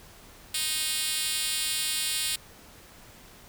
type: tone with high-pass filter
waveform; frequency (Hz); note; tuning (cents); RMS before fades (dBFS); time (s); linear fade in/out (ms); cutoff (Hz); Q
5% pulse; 311.1; D#4; 0; -29; 0.54-2.36; 5; 4600; 0.88
effects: pink hiss -51 dBFS RMS until 3.48 s